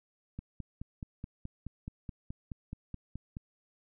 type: click train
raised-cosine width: 5 ms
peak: -27 dBFS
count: 15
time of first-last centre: 0.39-3.369 s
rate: 4.7 Hz
effects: none